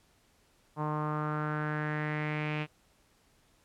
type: tone with low-pass filter sweep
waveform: sawtooth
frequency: 151.7 Hz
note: D#3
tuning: 44 cents flat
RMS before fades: -33 dBFS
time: 0.76-2.67 s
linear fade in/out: 50 ms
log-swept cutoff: 1000 to 2600 Hz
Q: 4.2
effects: pink hiss -67 dBFS RMS until 3.64 s + low-pass 12000 Hz 12 dB/octave